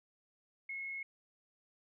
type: tone with frequency modulation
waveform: sine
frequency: 2174 Hz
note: C#7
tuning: 34 cents flat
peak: -39 dBFS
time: 0.69-1.03 s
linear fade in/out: 5 ms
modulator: 50.5 Hz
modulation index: 0.33
effects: none